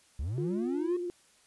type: linear sweep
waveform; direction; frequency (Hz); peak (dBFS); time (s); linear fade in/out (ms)
triangle; up; 58.7 to 370.6; -29; 0.19-0.97; 5
type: tone with vibrato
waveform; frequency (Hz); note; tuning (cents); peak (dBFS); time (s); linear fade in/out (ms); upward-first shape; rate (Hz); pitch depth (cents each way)
sine; 352.6; F4; +17; -32; 0.38-1.1; 0; sine; 17; 25
effects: white hiss -63 dBFS RMS until 1.46 s + resampled to 24000 Hz